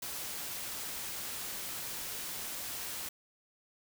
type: noise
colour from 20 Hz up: white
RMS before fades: -40 dBFS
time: 0.02-3.09 s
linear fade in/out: 5 ms
effects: none